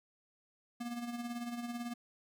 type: tone with tremolo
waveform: square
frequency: 238.6 Hz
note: A#3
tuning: 41 cents sharp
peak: -37 dBFS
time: 0.8-1.94 s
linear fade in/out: 10 ms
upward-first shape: sine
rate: 18 Hz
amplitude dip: 55%
effects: none